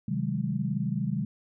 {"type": "chord", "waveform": "sine", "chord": "Ab dominant seventh", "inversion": "first", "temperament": "equal with one note detuned", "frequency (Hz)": [130.81, 155.56, 188.78, 207.7], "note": ["C3", "Eb3", "Gb3", "Ab3"], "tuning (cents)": [0, 0, 35, 0], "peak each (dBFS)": -32, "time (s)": [0.08, 1.25], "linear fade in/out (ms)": 5, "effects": []}